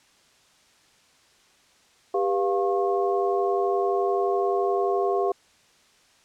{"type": "tone cluster", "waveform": "sine", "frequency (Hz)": [396.9, 488.5, 700, 1084], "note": ["G4", "B4", "F5", "C#6"], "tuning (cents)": [22, -19, 4, -39], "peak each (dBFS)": [-23, -30, -26, -32], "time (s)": [2.14, 5.32], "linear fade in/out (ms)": 5, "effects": ["white hiss -59 dBFS RMS until 6.24 s", "low-pass 7000 Hz 12 dB/octave"]}